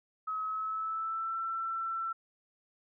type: tone with pitch glide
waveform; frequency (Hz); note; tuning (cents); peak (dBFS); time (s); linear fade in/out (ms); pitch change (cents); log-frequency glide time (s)
sine; 1280 to 1340.5; D#6 to E6; +49 to +29; -32; 0.27-2.13; 10; +80; 0.43-1.37
effects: none